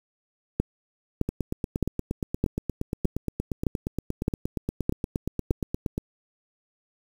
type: two click trains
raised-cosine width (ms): 3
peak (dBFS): -14 / -9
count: 41 / 9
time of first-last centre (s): 1.29-5.979 / 0.6-5.508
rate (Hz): 8.53 / 1.63
effects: 7-bit